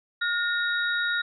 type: tone cluster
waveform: sine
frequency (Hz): 1428 / 1831 / 3790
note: F6 / A#6 / A#7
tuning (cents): +38 / -32 / +28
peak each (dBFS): -25 / -31 / -31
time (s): 0.21-1.22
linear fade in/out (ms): 10
effects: none